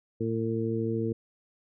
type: harmonic tone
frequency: 113.1 Hz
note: A2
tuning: 48 cents sharp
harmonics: 1 / 2 / 3 / 4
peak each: -32 / -32 / -32 / -32 dBFS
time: 0.2-1.13 s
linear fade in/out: 10 ms
effects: none